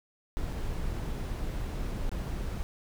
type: noise with dropouts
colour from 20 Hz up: brown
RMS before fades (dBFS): -33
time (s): 0.37-2.63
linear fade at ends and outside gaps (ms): 0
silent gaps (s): 0.525-0.53 / 0.932-0.936 / 2.093-2.116
effects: none